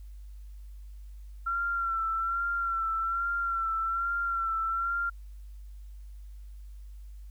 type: tone with vibrato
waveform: sine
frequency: 1360 Hz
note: F6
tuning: 46 cents flat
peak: -27 dBFS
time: 1.46-5.1 s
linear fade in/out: 10 ms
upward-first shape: sine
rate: 1.2 Hz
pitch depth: 39 cents each way
effects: added 50 Hz sine -42 dBFS peak until 7.3 s + white hiss -69 dBFS RMS until 7.3 s